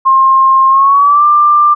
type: tone with pitch glide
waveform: sine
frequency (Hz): 1064 to 1187.4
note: C6 to D6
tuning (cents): +29 to +19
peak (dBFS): -4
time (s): 0.05-1.75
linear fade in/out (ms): 20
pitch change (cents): +190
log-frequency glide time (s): 0.69-1.25
effects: none